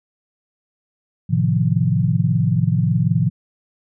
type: chord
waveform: sine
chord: F dominant seventh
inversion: first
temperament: equal with one note detuned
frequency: 110 / 130.81 / 156.01 / 174.61 Hz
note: A2 / C3 / Eb3 / F3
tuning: 0 / 0 / +5 / 0 cents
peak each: -20 dBFS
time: 1.29-3.3 s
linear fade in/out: 20 ms
effects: none